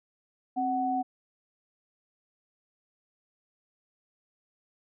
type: tone pair together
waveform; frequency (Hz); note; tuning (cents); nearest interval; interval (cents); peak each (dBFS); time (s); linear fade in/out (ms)
sine; 263.6 / 745.6; C4 / F#5; +13 / +13; octave + tritone; 1800; -31 / -27; 0.56-1.03; 20
effects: none